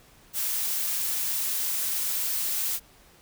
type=noise; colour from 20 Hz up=blue; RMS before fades=-28 dBFS; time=0.33-2.8 s; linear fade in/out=50 ms; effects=pink hiss -56 dBFS RMS until 3.21 s